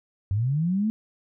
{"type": "linear sweep", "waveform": "sine", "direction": "up", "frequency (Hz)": [92.5, 224.2], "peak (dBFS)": -21, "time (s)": [0.31, 0.9], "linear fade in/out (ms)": 0, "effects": []}